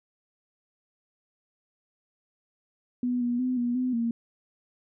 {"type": "tone with pitch steps", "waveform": "sine", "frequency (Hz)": [246.9, 241.5, 253.8, 241.2, 253.5, 232.4], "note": ["B3", "B3", "B3", "B3", "B3", "A#3"], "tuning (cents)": [0, -39, 47, -41, 45, -5], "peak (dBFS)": -24, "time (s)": [3.03, 4.11], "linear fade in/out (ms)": 2, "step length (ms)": 180, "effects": []}